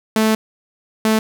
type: tone bursts at uneven times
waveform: sawtooth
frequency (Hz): 218.9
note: A3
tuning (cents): -9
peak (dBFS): -9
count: 2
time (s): 0.16-0.35 / 1.05-1.19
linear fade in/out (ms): 2
effects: none